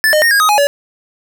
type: tone with pitch steps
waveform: square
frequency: 1752 / 611 / 1849 / 1632 / 1255 / 835 / 570 Hz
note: A6 / D#5 / A#6 / G#6 / D#6 / G#5 / C#5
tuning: -8 / -32 / -15 / -31 / +15 / +9 / +48 cents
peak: -9 dBFS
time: 0.04-0.67 s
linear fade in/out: 0 ms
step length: 90 ms
effects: none